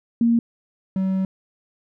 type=tone pair in turn; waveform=sine / triangle; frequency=233.1 / 189.98 Hz; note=A#3 / F#3; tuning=0 / +46 cents; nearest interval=major third; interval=354 cents; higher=first; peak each=-14 / -17 dBFS; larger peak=first; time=0.21-0.39 / 0.96-1.25 s; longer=second; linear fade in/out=2 ms; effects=none